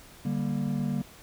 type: chord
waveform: triangle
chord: G minor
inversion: second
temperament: just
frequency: 147 / 196 / 235.2 Hz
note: D3 / G3 / Bb3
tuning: +2 / 0 / +16 cents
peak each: -29 dBFS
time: 0.25-1.02 s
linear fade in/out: 5 ms
effects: pink hiss -51 dBFS RMS until 1.22 s